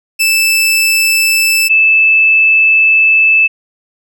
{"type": "tone pair in turn", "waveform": ["sawtooth", "sine"], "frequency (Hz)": [2637, 2625], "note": ["E7", "E7"], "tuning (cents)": [0, -8], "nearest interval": "unison", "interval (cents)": 8, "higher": "first", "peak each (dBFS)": -5, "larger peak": "neither", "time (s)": [[0.19, 1.69], [1.69, 3.48]], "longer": "second", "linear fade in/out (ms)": 20, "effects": []}